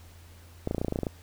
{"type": "clicks", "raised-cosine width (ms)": 2, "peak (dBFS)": -15, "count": 12, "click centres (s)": [0.674, 0.711, 0.747, 0.782, 0.815, 0.847, 0.883, 0.924, 0.959, 0.989, 1.033, 1.068], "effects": ["added 85 Hz sine -49 dBFS peak until 1.22 s", "pink hiss -56 dBFS RMS until 1.22 s"]}